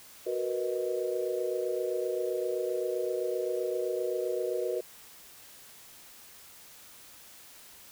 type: chord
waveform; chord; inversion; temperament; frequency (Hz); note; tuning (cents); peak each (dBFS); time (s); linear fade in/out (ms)
sine; B major seventh; second; equal; 370 / 466.2 / 493.9 / 622.3; F#4 / A#4 / B4 / D#5; 0 / 0 / 0 / 0; -33 / -35 / -33 / -37; 0.26-4.81; 10
effects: white hiss -52 dBFS RMS until 7.91 s

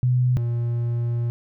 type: tone pair in turn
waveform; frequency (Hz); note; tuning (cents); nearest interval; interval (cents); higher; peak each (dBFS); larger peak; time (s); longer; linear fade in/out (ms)
sine / triangle; 125.3 / 118.53; B2 / A#2; +25 / +29; minor second; 96; first; -16 / -19; first; 0.03-0.37 / 0.37-1.3; second; 0
effects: none

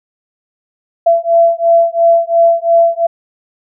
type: beating tone pair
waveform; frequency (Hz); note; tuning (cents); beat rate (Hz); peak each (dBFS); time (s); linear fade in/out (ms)
sine; 672 / 674.9; E5 / E5; +33 / +41; 2.9; -10; 1.06-3.07; 10
effects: none

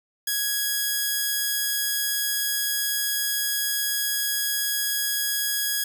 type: tone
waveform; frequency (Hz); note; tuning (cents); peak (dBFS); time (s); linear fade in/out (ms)
5% pulse; 1661.2; G#6; 0; -12; 0.27-5.84; 5
effects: none

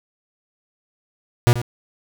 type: tone with echo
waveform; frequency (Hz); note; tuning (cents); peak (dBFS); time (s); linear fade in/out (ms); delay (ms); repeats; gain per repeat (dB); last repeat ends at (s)
45% pulse; 120; B2; -49; -10; 1.47-1.53; 0; 86; 1; -12; 1.616
effects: none

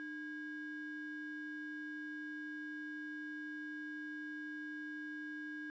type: ring-modulated tone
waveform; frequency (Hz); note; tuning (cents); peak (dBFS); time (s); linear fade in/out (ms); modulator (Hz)
triangle; 967; B5; -37; -36; 0-5.7; 0; 665
effects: tanh soft clip ceiling -37 dBFS + resampled to 16000 Hz

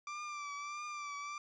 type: tone with vibrato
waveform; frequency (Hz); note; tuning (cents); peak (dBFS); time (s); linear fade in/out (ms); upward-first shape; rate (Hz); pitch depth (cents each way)
30% pulse; 1174.7; D6; 0; -38; 0.07-1.38; 2; triangle; 1.6; 51
effects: resampled to 16000 Hz

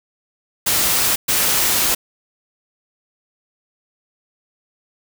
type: noise bursts at uneven times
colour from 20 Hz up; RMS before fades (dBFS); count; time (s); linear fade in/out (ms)
white; -17; 2; 0.66-1.16 / 1.28-1.95; 10
effects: none

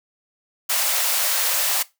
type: high-pass noise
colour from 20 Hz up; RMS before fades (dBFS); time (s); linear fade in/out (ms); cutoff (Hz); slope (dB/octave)
white; -21; 0.69-1.83; 10; 500; 96
effects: noise-tail reverb RT60 0.2 s tail -18 dB re dry

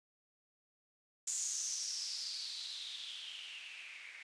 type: noise with low-pass filter sweep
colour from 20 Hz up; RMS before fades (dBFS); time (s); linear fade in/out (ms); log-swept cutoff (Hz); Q
violet; -43; 1.27-4.23; 5; 7200 to 2100; 6.4
effects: resampled to 22050 Hz

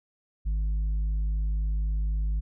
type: tone with tanh clipping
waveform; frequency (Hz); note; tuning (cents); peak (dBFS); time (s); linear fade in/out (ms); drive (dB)
sine; 51.91; G#1; 0; -25; 0.45-2.41; 20; 4
effects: none

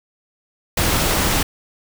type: noise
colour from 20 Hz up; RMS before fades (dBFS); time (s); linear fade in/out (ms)
pink; -18; 0.77-1.43; 5
effects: none

